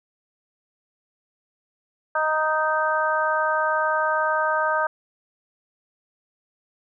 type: harmonic tone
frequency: 311.1 Hz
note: D#4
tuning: in tune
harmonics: 2 / 3 / 4 / 5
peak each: -25 / -25 / -25 / -25 dBFS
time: 2.15-4.87 s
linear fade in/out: 5 ms
effects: none